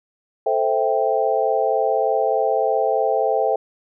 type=chord; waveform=sine; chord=A minor seventh; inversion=none; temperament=equal; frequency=440 / 523.3 / 659.3 / 784 Hz; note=A4 / C5 / E5 / G5; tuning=0 / 0 / 0 / 0 cents; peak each=-22 dBFS; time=0.46-3.56 s; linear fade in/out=5 ms; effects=none